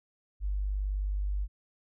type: tone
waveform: sine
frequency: 49.48 Hz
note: G1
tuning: 17 cents sharp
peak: -28 dBFS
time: 0.4-1.48 s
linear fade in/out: 50 ms
effects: none